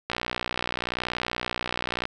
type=click train; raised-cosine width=0.3 ms; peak=-11 dBFS; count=120; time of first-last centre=0.1-2.054 s; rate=60.9 Hz; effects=none